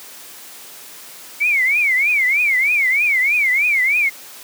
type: tone with vibrato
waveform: sine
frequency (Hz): 2224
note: C#7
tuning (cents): +5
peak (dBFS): -13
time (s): 1.4-4.1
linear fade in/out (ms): 20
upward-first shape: triangle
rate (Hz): 3.2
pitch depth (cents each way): 220
effects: white hiss -38 dBFS RMS until 4.43 s + high-pass 200 Hz 12 dB/octave